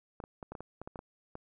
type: clicks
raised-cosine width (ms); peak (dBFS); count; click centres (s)
1; -28; 11; 0.202 / 0.239 / 0.428 / 0.52 / 0.552 / 0.606 / 0.816 / 0.875 / 0.958 / 0.991 / 1.354
effects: none